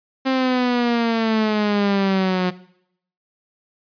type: exponential sweep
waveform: sawtooth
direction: down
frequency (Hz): 265.8 to 180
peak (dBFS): -13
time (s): 0.25-2.51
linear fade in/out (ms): 20
effects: noise-tail reverb RT60 0.7 s tail -18 dB re dry + resampled to 11025 Hz